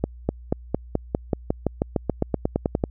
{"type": "accelerating click train", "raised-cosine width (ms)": 2, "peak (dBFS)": -7, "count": 19, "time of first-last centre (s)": [0.04, 2.839], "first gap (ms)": 250, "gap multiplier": 0.94, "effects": ["added 60 Hz sine -39 dBFS peak until 2.9 s"]}